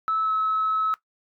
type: tone with pitch glide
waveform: sine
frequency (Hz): 1305 to 1293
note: E6 to E6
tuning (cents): -18 to -34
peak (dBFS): -20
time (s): 0.08-0.94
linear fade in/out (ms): 0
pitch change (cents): -16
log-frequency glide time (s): 0.23-0.3
effects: noise-tail reverb RT60 0.1 s tail -17 dB re dry + tanh soft clip ceiling -16 dBFS